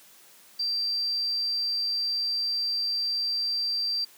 sine tone, 4699 Hz, D8, in tune, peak -25 dBFS, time 0.59-4.05 s, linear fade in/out 10 ms, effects white hiss -54 dBFS RMS until 4.17 s + high-pass 150 Hz 12 dB/octave

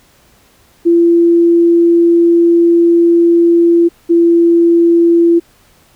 sine tone pair in turn, 340 / 338.8 Hz, F4 / E4, -46 / +48 cents, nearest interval unison, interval 6 cents, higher first, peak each -5 dBFS, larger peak neither, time 0.85-3.89 / 4.09-5.4 s, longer first, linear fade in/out 20 ms, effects pink hiss -49 dBFS RMS until 5.95 s

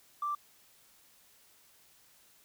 triangle tone, 1174.7 Hz, D6, in tune, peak -27 dBFS, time 0.22-0.35 s, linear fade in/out 5 ms, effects tanh soft clip ceiling -29 dBFS + white hiss -63 dBFS RMS until 2.44 s

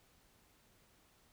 silence, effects pink hiss -69 dBFS RMS until 1.32 s

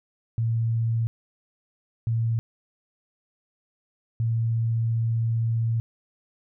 sine tone bursts at uneven times, 114.4 Hz, A#2, 32 cents flat, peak -21 dBFS, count 3, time 0.38-1.07 / 2.07-2.39 / 4.2-5.8 s, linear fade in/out 0 ms, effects none

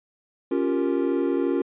triangle chord, G half-diminished seventh, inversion second, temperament equal, 277.2 / 349.2 / 392 / 466.2 Hz, Db4 / F4 / G4 / Bb4, 0 / 0 / 0 / 0 cents, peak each -23 / -23 / -27 / -27 dBFS, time 0.51-1.62 s, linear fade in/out 5 ms, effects resampled to 8000 Hz

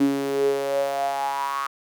sawtooth tone with high-pass filter sweep, 138.59 Hz, C#3, in tune, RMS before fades -24 dBFS, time 0-1.67 s, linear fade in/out 5 ms, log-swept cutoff 280 to 1200 Hz, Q 9.8, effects none

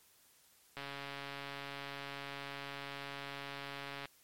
click train, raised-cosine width 0.3 ms, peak -27 dBFS, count 461, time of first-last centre 0.77-4.056 s, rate 140 Hz, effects white hiss -66 dBFS RMS until 4.23 s + MP3 64 kbps

